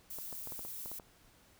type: noise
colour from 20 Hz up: violet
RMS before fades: -44 dBFS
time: 0.1-0.99 s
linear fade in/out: 5 ms
type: clicks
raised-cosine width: 1 ms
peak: -34 dBFS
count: 9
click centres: 0.186 / 0.327 / 0.473 / 0.522 / 0.593 / 0.65 / 0.859 / 0.916 / 0.998 s
effects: pink hiss -64 dBFS RMS until 1.59 s